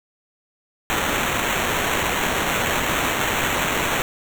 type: noise with sample-and-hold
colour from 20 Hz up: blue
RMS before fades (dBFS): -22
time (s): 0.9-4.02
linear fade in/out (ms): 0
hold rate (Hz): 4900
effects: none